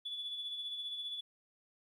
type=tone with tremolo; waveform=sine; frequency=3438 Hz; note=A7; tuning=41 cents flat; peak=-36 dBFS; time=0.05-1.21 s; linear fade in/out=10 ms; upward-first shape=sine; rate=15 Hz; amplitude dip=45%; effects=tanh soft clip ceiling -33 dBFS + 12-bit